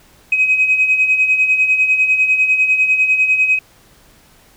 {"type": "beating tone pair", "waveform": "sine", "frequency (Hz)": [2521, 2531], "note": ["D#7", "D#7"], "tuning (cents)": [22, 29], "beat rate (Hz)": 10, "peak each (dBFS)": [-18, -11], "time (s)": [0.32, 3.59], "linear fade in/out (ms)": 5, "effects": ["tanh soft clip ceiling -4 dBFS", "pink hiss -49 dBFS RMS until 4.56 s"]}